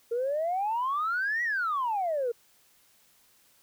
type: exponential two-way sweep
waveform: sine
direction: up then down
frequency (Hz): 456.3 to 1954 to 456.3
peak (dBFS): -25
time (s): 0.11-2.32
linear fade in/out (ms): 10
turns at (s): 1.43
effects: tanh soft clip ceiling -22 dBFS + white hiss -63 dBFS RMS until 3.62 s